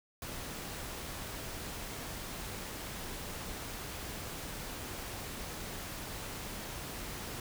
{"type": "noise", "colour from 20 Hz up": "pink", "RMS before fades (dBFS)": -42, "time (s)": [0.22, 7.4], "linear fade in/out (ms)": 2, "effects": []}